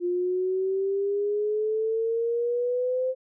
sine exponential sweep, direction up, 350.4 to 520 Hz, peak -23 dBFS, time 0-3.15 s, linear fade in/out 50 ms, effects none

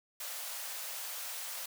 white high-pass noise, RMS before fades -41 dBFS, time 0.2-1.66 s, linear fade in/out 5 ms, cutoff 490 Hz, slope 96 dB/octave, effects none

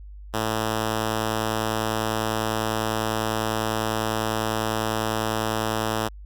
5% pulse tone, 110 Hz, A2, in tune, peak -12 dBFS, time 0.33-6.09 s, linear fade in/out 20 ms, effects added 50 Hz sine -38 dBFS peak until 6.25 s

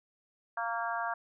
harmonic tone with a mistuned harmonic, 231.7 Hz, A#3, 10 cents flat, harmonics 3 / 4 / 5 / 6 / 7, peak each -36 / -37 / -38 / -39 / -39 dBFS, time 0.57-1.14 s, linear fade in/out 5 ms, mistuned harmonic 5, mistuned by -18 cents, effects none

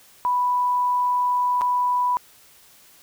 sine tone with dropouts, 987.8 Hz, B5, in tune, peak -18 dBFS, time 0.25-2.17 s, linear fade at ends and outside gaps 0 ms, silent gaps 1.611-1.617 s, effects white hiss -52 dBFS RMS until 3.02 s

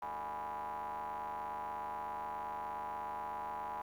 40% pulse ring-modulated tone, 76.8 Hz, D#2, 22 cents flat, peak -35 dBFS, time 0.02-3.82 s, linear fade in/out 5 ms, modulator 908 Hz, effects low-pass 2000 Hz 12 dB/octave + 11-bit

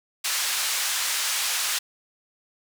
white band-pass noise, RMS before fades -26 dBFS, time 0.24-1.79 s, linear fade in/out 10 ms, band 1100 to 8800 Hz, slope 12 dB/octave, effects none

